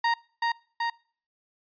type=tone with echo; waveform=30% pulse; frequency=932.3 Hz; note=A#5; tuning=in tune; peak=-19 dBFS; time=0.04-0.14 s; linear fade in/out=5 ms; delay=380 ms; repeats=2; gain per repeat=-2 dB; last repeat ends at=0.9 s; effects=noise-tail reverb RT60 0.5 s tail -25 dB re dry + resampled to 11025 Hz